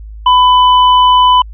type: tone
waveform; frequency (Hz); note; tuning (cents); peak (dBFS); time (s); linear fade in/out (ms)
square; 1000; B5; +21; -5; 0.26-1.42; 5
effects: added 53 Hz sine -26 dBFS peak until 1.53 s + resampled to 8000 Hz